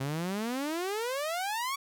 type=exponential sweep; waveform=sawtooth; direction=up; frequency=130.81 to 1145 Hz; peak=-27 dBFS; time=0-1.76 s; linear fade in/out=10 ms; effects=none